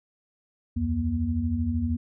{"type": "tone cluster", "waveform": "sine", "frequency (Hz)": [75, 87.9, 238.5], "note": ["D2", "F2", "A#3"], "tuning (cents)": [37, 12, 40], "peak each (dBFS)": [-31, -27, -27], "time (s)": [0.76, 1.97], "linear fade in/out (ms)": 10, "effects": []}